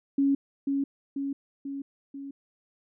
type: tone with echo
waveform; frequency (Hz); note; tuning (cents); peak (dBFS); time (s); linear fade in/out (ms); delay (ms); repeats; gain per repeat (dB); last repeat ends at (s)
sine; 277.2; C#4; 0; -20; 0.18-0.35; 5; 490; 4; -4; 2.31
effects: none

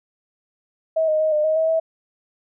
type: tone with pitch steps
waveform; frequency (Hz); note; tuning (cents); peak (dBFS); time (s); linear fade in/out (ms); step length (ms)
sine; 642 / 620 / 627 / 605 / 628 / 642 / 648; E5 / D#5 / D#5 / D#5 / D#5 / E5 / E5; -46 / -6 / +13 / -49 / +16 / -46 / -30; -16; 0.96-1.8; 10; 120
effects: none

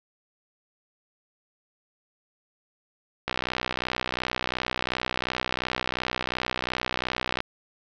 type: click train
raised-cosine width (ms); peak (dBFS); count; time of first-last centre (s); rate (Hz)
0.3; -10; 260; 3.28-7.404; 62.8
effects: resampled to 16000 Hz + 7-bit

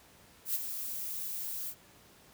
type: noise with ADSR envelope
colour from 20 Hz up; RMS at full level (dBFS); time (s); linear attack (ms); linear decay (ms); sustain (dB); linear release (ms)
violet; -30; 0.45-1.75; 99; 23; -8; 70
effects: pink hiss -59 dBFS RMS until 2.33 s + high-pass 60 Hz 12 dB/octave

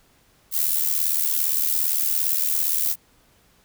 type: noise with amplitude modulation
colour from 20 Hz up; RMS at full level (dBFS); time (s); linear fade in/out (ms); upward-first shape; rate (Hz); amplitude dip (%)
violet; -19; 0.51-2.96; 50; sine; 77.5; 70
effects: pink hiss -59 dBFS RMS until 3.64 s

